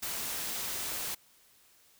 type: noise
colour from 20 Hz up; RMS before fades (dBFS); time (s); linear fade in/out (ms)
white; -36; 0.02-1.15; 10
effects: white hiss -63 dBFS RMS until 1.99 s